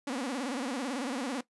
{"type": "tone with vibrato", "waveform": "sawtooth", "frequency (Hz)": 261.6, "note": "C4", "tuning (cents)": 0, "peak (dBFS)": -28, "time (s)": [0.07, 1.41], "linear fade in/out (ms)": 5, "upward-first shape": "sine", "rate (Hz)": 18, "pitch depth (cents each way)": 180, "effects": ["noise-tail reverb RT60 0.1 s tail -17 dB re dry", "resampled to 24000 Hz"]}